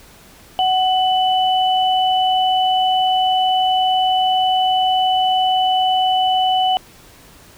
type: tone pair together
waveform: sine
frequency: 747 / 2988 Hz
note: F#5 / F#7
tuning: +16 / +16 cents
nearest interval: 2 octaves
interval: 2400 cents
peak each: -14 / -20 dBFS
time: 0.59-6.77 s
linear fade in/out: 0 ms
effects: pink hiss -45 dBFS RMS until 7.57 s